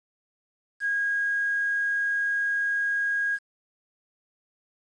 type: tone with quantisation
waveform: sine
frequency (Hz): 1637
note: G#6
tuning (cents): -25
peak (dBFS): -23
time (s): 0.8-3.39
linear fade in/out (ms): 50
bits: 8
effects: resampled to 22050 Hz